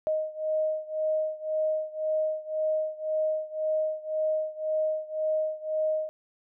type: beating tone pair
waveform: sine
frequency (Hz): 622.3 / 624.2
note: D#5 / D#5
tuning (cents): 0 / +5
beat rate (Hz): 1.9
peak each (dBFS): -28 / -30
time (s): 0.07-6.09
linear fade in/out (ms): 0
effects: none